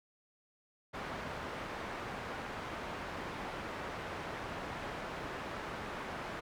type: low-pass noise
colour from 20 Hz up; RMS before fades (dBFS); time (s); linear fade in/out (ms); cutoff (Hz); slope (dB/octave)
white; -42; 0.93-6.41; 20; 1400; 12
effects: none